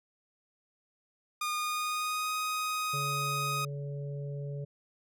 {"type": "tone with pitch glide", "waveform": "sawtooth", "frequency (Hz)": [1220, 1251.4], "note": ["D#6", "D#6"], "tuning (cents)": [-34, 10], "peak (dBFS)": -27, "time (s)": [1.41, 3.65], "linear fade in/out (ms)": 5, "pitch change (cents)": 44, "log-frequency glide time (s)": [1.55, 2.32]}
{"type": "harmonic tone", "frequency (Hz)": 142.1, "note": "C#3", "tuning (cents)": 43, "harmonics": [1, 3, 4], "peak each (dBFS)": [-35, -45, -47], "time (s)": [2.93, 4.65], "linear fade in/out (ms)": 10}
{"effects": []}